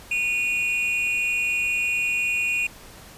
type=tone pair together; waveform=triangle; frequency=2461 / 2752 Hz; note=D#7 / F7; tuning=-20 / -26 cents; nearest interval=major second; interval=194 cents; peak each=-21 / -25 dBFS; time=0.11-2.67 s; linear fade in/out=5 ms; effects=pink hiss -45 dBFS RMS until 3.17 s + resampled to 32000 Hz